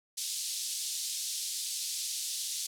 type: band-pass noise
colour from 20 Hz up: pink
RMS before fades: -36 dBFS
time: 0.17-2.67 s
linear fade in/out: 10 ms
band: 3900 to 11000 Hz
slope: 24 dB/octave
effects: none